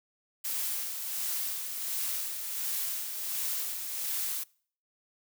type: noise with tremolo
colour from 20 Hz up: blue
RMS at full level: -32 dBFS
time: 0.44-4.44 s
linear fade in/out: 10 ms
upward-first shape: sine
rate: 1.4 Hz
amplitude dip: 45%
effects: noise-tail reverb RT60 0.5 s tail -24 dB re dry